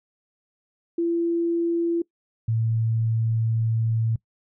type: tone pair in turn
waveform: sine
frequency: 338.4 / 112.93 Hz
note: E4 / A2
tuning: +45 / +46 cents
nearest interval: octave + perfect fifth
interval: 1899 cents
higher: first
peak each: -20 dBFS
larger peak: neither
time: 0.98-2.02 / 2.48-4.16 s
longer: second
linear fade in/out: 5 ms
effects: noise-tail reverb RT60 0.1 s tail -22 dB re dry